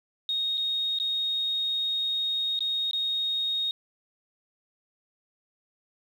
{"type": "tone with dropouts", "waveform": "sine", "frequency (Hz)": 3729, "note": "A#7", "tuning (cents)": 0, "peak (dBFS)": -25, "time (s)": [0.29, 3.71], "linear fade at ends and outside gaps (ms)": 1, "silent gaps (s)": [[0.573, 0.578], [0.987, 0.999], [2.591, 2.606], [2.911, 2.932]], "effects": ["9-bit"]}